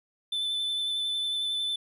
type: tone with vibrato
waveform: triangle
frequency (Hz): 3520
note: A7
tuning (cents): 0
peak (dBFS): -26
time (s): 0.32-1.76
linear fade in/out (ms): 5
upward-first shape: sine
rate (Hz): 11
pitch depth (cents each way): 15
effects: none